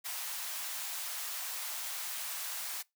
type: high-pass noise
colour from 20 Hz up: white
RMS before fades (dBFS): -39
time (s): 0.04-2.83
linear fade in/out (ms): 20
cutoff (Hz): 680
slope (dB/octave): 24
effects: noise-tail reverb RT60 0.2 s tail -23 dB re dry